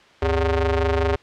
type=ring-modulated tone; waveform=sawtooth; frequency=167 Hz; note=E3; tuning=23 cents sharp; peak=-11 dBFS; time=0.22-1.16 s; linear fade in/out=5 ms; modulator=238 Hz; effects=white hiss -50 dBFS RMS until 1.22 s + low-pass 3000 Hz 12 dB/octave